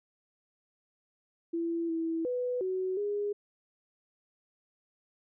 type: tone with pitch steps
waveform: sine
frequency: 335.2 / 327.5 / 495.6 / 373.5 / 410.9 Hz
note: E4 / E4 / B4 / F#4 / G#4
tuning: +29 / -11 / +6 / +16 / -18 cents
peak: -29 dBFS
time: 1.53-3.33 s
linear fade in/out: 10 ms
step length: 360 ms
effects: none